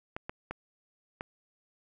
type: clicks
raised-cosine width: 0.5 ms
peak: -21 dBFS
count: 4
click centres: 0.165 / 0.295 / 0.51 / 1.209 s
effects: none